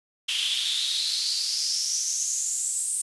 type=noise with high-pass filter sweep; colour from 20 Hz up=pink; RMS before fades=-27 dBFS; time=0.28-3.02 s; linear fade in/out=10 ms; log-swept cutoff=3000 to 8700 Hz; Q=6.8; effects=resampled to 24000 Hz